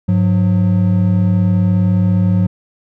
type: tone pair together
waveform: triangle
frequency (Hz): 101.7 / 181.05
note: G#2 / F#3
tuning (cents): -36 / -37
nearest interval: minor seventh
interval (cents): 999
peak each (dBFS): -11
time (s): 0.08-2.47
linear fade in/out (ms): 10
effects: none